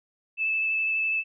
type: tone with vibrato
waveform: sine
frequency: 2624 Hz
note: E7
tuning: 9 cents flat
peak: -23 dBFS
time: 0.37-1.24 s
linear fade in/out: 50 ms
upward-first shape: square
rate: 12 Hz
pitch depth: 8 cents each way
effects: none

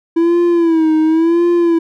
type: tone with vibrato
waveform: triangle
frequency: 329.6 Hz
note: E4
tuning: in tune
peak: -7 dBFS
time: 0.16-1.79 s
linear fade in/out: 10 ms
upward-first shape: sine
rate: 0.93 Hz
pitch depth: 89 cents each way
effects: none

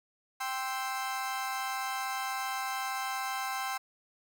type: chord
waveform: 30% pulse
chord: C major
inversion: second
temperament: equal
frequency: 784 / 1046.5 / 1318.5 Hz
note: G5 / C6 / E6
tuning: 0 / 0 / 0 cents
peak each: -33 / -34 / -38 dBFS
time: 0.4-3.78 s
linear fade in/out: 10 ms
effects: none

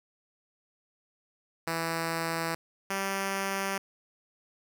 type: tone pair in turn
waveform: 5% pulse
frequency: 164.81 / 195.09 Hz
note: E3 / G3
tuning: 0 / -8 cents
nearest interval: minor third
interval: 292 cents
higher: second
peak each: -18 dBFS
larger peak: neither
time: 1.67-2.55 / 2.9-3.78 s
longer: neither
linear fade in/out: 5 ms
effects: none

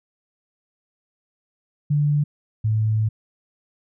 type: tone pair in turn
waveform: sine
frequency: 146.83 / 108.95 Hz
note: D3 / A2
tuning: 0 / -17 cents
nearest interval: perfect fourth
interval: 517 cents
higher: first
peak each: -16 / -17 dBFS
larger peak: first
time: 1.9-2.24 / 2.64-3.09 s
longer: second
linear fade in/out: 10 ms
effects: none

